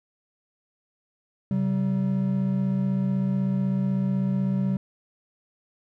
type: tone pair together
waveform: triangle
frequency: 135.34 / 191.4 Hz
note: C#3 / G3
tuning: -41 / -41 cents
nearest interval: tritone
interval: 600 cents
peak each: -25 / -21 dBFS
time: 1.51-4.77 s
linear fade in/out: 2 ms
effects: none